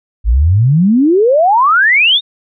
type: exponential sweep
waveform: sine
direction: up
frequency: 50.3 to 3768 Hz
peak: -6 dBFS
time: 0.24-2.21 s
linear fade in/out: 50 ms
effects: none